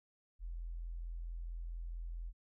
sine tone, 42.24 Hz, E1, 43 cents sharp, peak -40 dBFS, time 0.39-2.33 s, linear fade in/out 50 ms, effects none

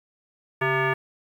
sine tone with frequency modulation, 667 Hz, E5, 20 cents sharp, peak -20 dBFS, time 0.61-0.94 s, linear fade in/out 10 ms, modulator 528 Hz, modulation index 3, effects 9-bit

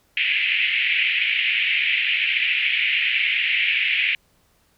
pink band-pass noise, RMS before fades -21 dBFS, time 0.17-4.15 s, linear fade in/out 2 ms, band 2100 to 2900 Hz, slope 48 dB/octave, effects pink hiss -62 dBFS RMS until 4.77 s

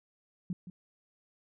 sine tone with echo, 179.7 Hz, F3, 50 cents sharp, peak -31 dBFS, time 0.5-0.53 s, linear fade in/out 2 ms, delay 170 ms, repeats 1, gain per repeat -11 dB, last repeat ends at 0.7 s, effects none

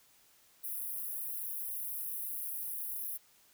white high-pass noise, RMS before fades -39 dBFS, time 0.63-3.18 s, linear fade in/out 20 ms, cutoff 10000 Hz, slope 96 dB/octave, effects white hiss -65 dBFS RMS until 3.53 s

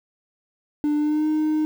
triangle tone with pitch glide, 296.7 to 308.4 Hz, D4 to D#4, +18 to -15 cents, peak -16 dBFS, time 0.84-1.65 s, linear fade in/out 0 ms, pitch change +67 cents, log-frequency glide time 0.96-1.27 s, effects tanh soft clip ceiling -12 dBFS + 8-bit

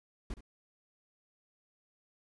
brown noise with echo, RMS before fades -38 dBFS, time 0.3-0.34 s, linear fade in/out 2 ms, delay 68 ms, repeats 1, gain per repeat -14 dB, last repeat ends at 0.408 s, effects resampled to 24000 Hz

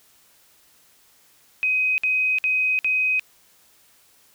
sine tone bursts, 2518 Hz, D#7, 20 cents sharp, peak -18 dBFS, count 4, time 1.63-3.195 s, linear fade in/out 0 ms, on 350 ms, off 55 ms, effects white hiss -57 dBFS RMS until 4.34 s

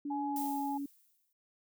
sine tone with pitch glide, 287.8 to 280.9 Hz, D4 to C#4, -35 to +23 cents, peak -35 dBFS, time 0.05-0.86 s, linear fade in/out 5 ms, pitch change -42 cents, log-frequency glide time 0.26-0.49 s
sine tone, 841 Hz, G#5, 22 cents sharp, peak -35 dBFS, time 0.1-0.78 s, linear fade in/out 10 ms
violet noise with exponential decay, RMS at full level -40 dBFS, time 0.36-1.33 s, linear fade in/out 2 ms, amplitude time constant 210 ms
effects none

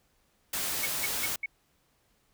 white noise, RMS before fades -32 dBFS, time 0.53-1.36 s, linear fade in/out 5 ms
sine tone bursts, 2217 Hz, C#7, in tune, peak -29 dBFS, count 4, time 0.83-1.46 s, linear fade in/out 5 ms, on 30 ms, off 170 ms
effects pink hiss -70 dBFS RMS until 2.33 s

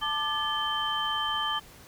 sine tone cluster, 878 / 1186 / 1726 / 3108 Hz, A5 / D6 / A6 / G7, -4 / +17 / -34 / -16 cents, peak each -34 / -31 / -36 / -30 dBFS, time 0.01-1.6 s, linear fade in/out 20 ms, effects pink hiss -51 dBFS RMS until 1.87 s

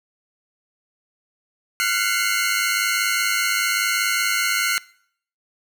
sawtooth tone cluster, 1384 / 1485 / 2068 / 2173 Hz, F6 / F#6 / C7 / C#7, -16 / +6 / -21 / -35 cents, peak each -21 dBFS, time 1.8-4.78 s, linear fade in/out 0 ms, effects noise-tail reverb RT60 0.6 s tail -22 dB re dry

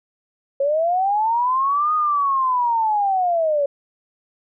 sine linear two-way sweep, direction up then down, 541 to 1244.5 to 555 Hz, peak -16 dBFS, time 0.6-3.66 s, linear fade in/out 5 ms, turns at 1.94 s, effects none

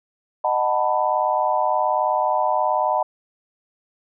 sine chord, B dominant seventh, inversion first, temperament just, 617.4 / 740.8 / 889 / 987.8 Hz, D#5 / F#5 / A5 / B5, -14 / +2 / +18 / 0 cents, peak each -23 dBFS, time 0.44-3.03 s, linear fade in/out 5 ms, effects none

